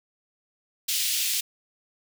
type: high-pass noise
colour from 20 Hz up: pink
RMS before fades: -26 dBFS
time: 0.88-1.41 s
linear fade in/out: 10 ms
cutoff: 2800 Hz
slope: 24 dB/octave
effects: none